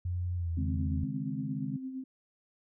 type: tone with pitch glide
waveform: sine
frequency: 88.9 to 83.43 Hz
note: F2 to E2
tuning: +31 to +21 cents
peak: -30 dBFS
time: 0.05-1.04 s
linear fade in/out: 5 ms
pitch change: -110 cents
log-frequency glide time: 0.36-0.51 s
type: chord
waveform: sine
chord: C# suspended second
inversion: none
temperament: equal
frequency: 138.59 / 155.56 / 207.7 Hz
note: C#3 / D#3 / G#3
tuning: 0 / 0 / 0 cents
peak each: -38 dBFS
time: 0.57-1.77 s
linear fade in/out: 10 ms
type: tone with tremolo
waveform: sine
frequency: 261.6 Hz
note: C4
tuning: in tune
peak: -34 dBFS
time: 0.57-2.04 s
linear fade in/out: 5 ms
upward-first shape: sine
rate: 8.7 Hz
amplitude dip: 50%
effects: none